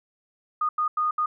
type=tone bursts at uneven times; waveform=sine; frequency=1231 Hz; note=D#6; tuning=19 cents flat; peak=-21 dBFS; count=4; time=0.61-0.69 / 0.78-0.88 / 0.97-1.11 / 1.18-1.26 s; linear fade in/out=5 ms; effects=none